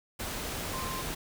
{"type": "tone in noise", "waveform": "sine", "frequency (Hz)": 1046.5, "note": "C6", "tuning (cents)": 0, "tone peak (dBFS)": -37, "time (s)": [0.73, 1.02], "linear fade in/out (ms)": 10, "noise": "pink", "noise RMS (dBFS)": -36, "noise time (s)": [0.19, 1.15], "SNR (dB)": -4, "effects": []}